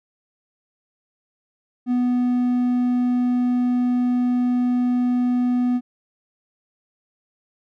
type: tone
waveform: triangle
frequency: 246.9 Hz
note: B3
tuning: in tune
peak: -15 dBFS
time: 1.86-5.81 s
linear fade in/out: 50 ms
effects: none